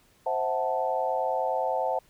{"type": "chord", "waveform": "sine", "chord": "F# half-diminished seventh", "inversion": "second", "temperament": "equal with one note detuned", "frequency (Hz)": [523.3, 650.2, 740, 880], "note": ["C5", "E5", "F#5", "A5"], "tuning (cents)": [0, -24, 0, 0], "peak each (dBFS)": [-30, -31, -30, -30], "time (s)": [0.26, 1.99], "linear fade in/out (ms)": 5, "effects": ["pink hiss -62 dBFS RMS until 2.09 s"]}